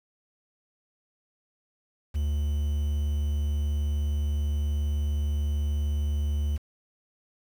triangle tone with quantisation, 73.42 Hz, D2, in tune, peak -22 dBFS, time 2.14-6.58 s, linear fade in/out 20 ms, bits 8, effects none

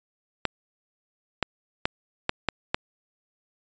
clicks, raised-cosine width 0.3 ms, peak -6 dBFS, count 6, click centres 0.453 / 1.427 / 1.855 / 2.294 / 2.487 / 2.745 s, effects resampled to 16000 Hz

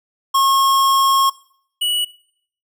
square tone pair in turn, 1085 / 2937 Hz, C#6 / F#7, -37 / -13 cents, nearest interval octave + perfect fourth, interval 1724 cents, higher second, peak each -13 / -17 dBFS, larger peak first, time 0.34-1.3 / 1.81-2.05 s, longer first, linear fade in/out 10 ms, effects noise-tail reverb RT60 0.6 s tail -19 dB re dry

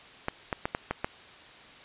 clicks, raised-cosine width 0.5 ms, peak -13 dBFS, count 6, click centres 0.284 / 0.528 / 0.655 / 0.749 / 0.91 / 1.045 s, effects white hiss -50 dBFS RMS until 1.84 s + resampled to 8000 Hz

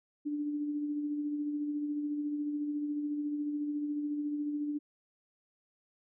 sine tone with tremolo, 294.3 Hz, D4, 4 cents sharp, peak -30 dBFS, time 0.25-4.79 s, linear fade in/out 20 ms, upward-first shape sine, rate 14 Hz, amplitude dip 35%, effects none

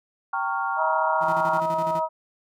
sine chord, G half-diminished seventh, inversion none, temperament equal with one note detuned, 784 / 919 / 1108.7 / 1396.9 Hz, G5 / Bb5 / Db6 / F6, 0 / -25 / 0 / 0 cents, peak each -29 dBFS, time 0.33-1.6 s, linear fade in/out 5 ms
harmonic tone, 318.1 Hz, D#4, 38 cents sharp, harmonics 2 / 3 / 4, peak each -26 / -24 / -33 dBFS, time 0.76-2.09 s, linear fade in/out 50 ms
30% pulse tone with tremolo, 167.3 Hz, E3, 26 cents sharp, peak -29 dBFS, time 1.2-2.02 s, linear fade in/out 50 ms, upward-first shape square, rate 12 Hz, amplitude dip 65%
effects none

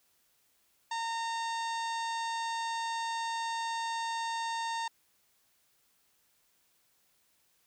harmonic tone, 916 Hz, A#5, 31 cents flat, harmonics 1 / 2 / 3 / 4 / 5 / 6 / 7 / 8 / 9, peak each -33 / -41 / -48 / -44 / -47 / -52 / -50 / -56 / -54 dBFS, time 0.91-4.88 s, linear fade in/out 5 ms, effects white hiss -71 dBFS RMS until 7.66 s

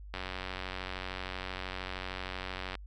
click train, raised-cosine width 0.3 ms, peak -21 dBFS, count 244, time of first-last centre 0.14-2.753 s, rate 93 Hz, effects added 50 Hz sine -44 dBFS peak until 2.86 s

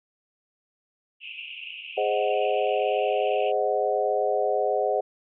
white band-pass noise, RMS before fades -39 dBFS, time 1.2-3.53 s, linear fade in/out 50 ms, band 2500 to 2900 Hz, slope 96 dB/octave
sine chord, Ab dominant seventh, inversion none, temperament equal, 415.3 / 523.3 / 622.3 / 740 Hz, Ab4 / C5 / Eb5 / Gb5, 0 / 0 / 0 / 0 cents, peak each -27 dBFS, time 1.97-5.01 s, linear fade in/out 10 ms
effects none

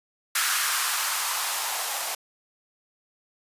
violet noise with band-pass filter sweep, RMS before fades -27 dBFS, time 0.35-2.15 s, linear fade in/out 5 ms, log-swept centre 1400 to 700 Hz, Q 2.5, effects resampled to 32000 Hz

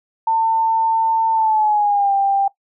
sine tone with pitch glide, 898 to 790.8 Hz, A5 to G5, +35 to +15 cents, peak -13 dBFS, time 0.27-2.48 s, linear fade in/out 5 ms, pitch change -220 cents, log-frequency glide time 1.32-2.13 s, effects noise-tail reverb RT60 0.1 s tail -18 dB re dry

